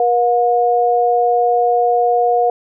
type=tone pair together; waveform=sine; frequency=479.2 / 718 Hz; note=A#4 / F5; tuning=+48 / +48 cents; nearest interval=perfect fifth; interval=700 cents; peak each=-15 / -13 dBFS; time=0-2.5 s; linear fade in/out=2 ms; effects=none